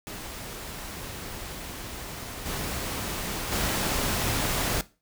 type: noise with level steps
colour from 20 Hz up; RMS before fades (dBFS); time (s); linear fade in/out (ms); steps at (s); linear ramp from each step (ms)
pink; -38 / -32 / -27; 0.07-4.81; 0; 2.45 / 3.51; 20
effects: noise-tail reverb RT60 0.3 s tail -18 dB re dry